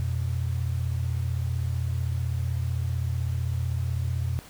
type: tone pair together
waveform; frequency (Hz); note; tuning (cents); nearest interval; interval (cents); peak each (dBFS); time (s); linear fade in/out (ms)
sine; 86.3 / 122.05; F2 / B2; -20 / -20; tritone; 600; -27 / -28; 0-4.39; 0
effects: pink hiss -48 dBFS RMS until 4.49 s